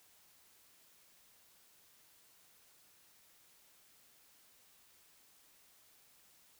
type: silence
effects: white hiss -66 dBFS RMS until 6.59 s